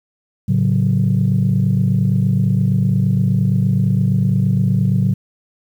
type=chord; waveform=sine; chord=F# minor; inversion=first; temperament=equal; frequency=110 / 138.59 / 185 Hz; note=A2 / C#3 / F#3; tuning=0 / 0 / 0 cents; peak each=-16 dBFS; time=0.48-5.14 s; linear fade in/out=10 ms; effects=tanh soft clip ceiling -6 dBFS + 8-bit